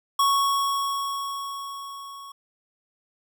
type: tone with level ramp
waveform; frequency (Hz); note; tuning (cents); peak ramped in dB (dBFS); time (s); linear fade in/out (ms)
square; 1108.7; C#6; 0; -18 to -40; 0.19-2.32; 5
effects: none